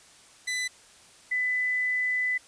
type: tone pair in turn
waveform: sawtooth / sine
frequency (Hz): 2000 / 2000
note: B6 / B6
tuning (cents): +21 / +21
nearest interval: unison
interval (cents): 0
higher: neither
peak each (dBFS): -24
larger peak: neither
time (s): 0.47-0.68 / 1.31-2.38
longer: second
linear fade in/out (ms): 10
effects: white hiss -54 dBFS RMS until 2.47 s + resampled to 22050 Hz